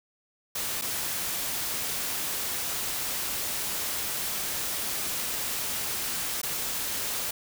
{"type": "noise with dropouts", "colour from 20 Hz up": "white", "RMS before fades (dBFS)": -31, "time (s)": [0.55, 7.31], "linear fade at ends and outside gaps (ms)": 5, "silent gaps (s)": [[0.814, 0.819], [6.416, 6.431]], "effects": []}